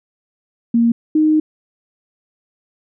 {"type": "tone pair in turn", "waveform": "sine", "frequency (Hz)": [233.1, 309.4], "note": ["A#3", "D#4"], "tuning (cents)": [0, -10], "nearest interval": "perfect fourth", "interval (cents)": 490, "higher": "second", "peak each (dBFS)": -10, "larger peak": "neither", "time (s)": [[0.74, 0.92], [1.15, 1.4]], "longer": "second", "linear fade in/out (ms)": 5, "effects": []}